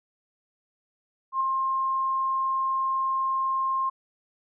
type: tone with ADSR envelope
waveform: sine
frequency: 1062 Hz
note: C6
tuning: 25 cents sharp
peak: -20 dBFS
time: 1.32-3.9 s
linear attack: 86 ms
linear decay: 3 ms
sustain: -3 dB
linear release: 13 ms
effects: none